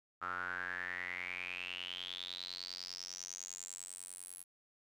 sawtooth tone with band-pass filter sweep, 90 Hz, F#2, 47 cents flat, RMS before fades -44 dBFS, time 0.21-4.44 s, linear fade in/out 20 ms, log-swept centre 1300 to 11000 Hz, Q 9.9, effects none

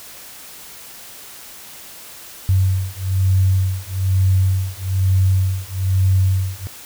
sine beating tone pair, 94 / 95.1 Hz, F#2 / F#2, +28 / +48 cents, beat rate 1.1 Hz, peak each -17 dBFS, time 2.49-6.67 s, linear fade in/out 0 ms, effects white hiss -38 dBFS RMS until 6.85 s

